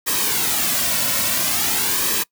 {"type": "noise with flanger", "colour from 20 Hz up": "white", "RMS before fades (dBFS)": -20, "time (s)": [0.06, 2.24], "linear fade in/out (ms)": 20, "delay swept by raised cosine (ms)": [1.4, 2.5], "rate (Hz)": 0.48, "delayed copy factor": -0.6, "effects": ["noise-tail reverb RT60 0.1 s tail -23 dB re dry"]}